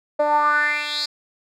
10% pulse tone with band-pass filter sweep, 296.5 Hz, D4, 17 cents sharp, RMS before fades -20 dBFS, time 0.19-1.06 s, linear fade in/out 10 ms, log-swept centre 610 to 4800 Hz, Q 5.5, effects none

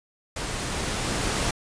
pink noise with level ramp, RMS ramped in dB -31 to -25 dBFS, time 0.36-1.51 s, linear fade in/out 5 ms, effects resampled to 22050 Hz

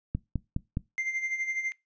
click train, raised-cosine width 5 ms, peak -16 dBFS, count 4, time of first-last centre 0.15-0.771 s, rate 4.83 Hz
triangle tone with tremolo, 2093 Hz, C7, in tune, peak -25 dBFS, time 0.98-1.72 s, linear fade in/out 0 ms, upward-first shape sine, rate 12 Hz, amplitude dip 60%
effects noise-tail reverb RT60 0.2 s tail -21 dB re dry + resampled to 16000 Hz

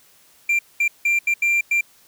triangle tone bursts at uneven times, 2373 Hz, D7, 17 cents sharp, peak -14 dBFS, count 6, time 0.49-0.59 / 0.8-0.88 / 1.05-1.19 / 1.27-1.34 / 1.42-1.61 / 1.71-1.81 s, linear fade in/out 5 ms, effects white hiss -54 dBFS RMS until 2.07 s

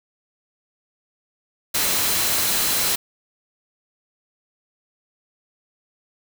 sine tone in noise, 4064 Hz, B7, 49 cents sharp, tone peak -31 dBFS, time 1.74-2.96 s, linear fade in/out 10 ms, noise white, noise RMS -21 dBFS, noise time 1.74-2.96 s, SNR -13 dB, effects none

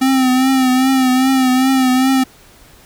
square tone with vibrato, 260 Hz, C4, 11 cents flat, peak -11 dBFS, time 0.01-2.24 s, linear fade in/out 10 ms, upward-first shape triangle, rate 2.5 Hz, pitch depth 52 cents each way, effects pink hiss -45 dBFS RMS until 2.85 s

